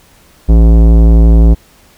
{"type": "tone with tanh clipping", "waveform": "sine", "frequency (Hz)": 55.9, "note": "A1", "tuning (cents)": 28, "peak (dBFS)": -4, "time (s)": [0.48, 1.55], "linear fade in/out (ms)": 20, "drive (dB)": 17, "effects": ["pink hiss -45 dBFS RMS until 1.97 s"]}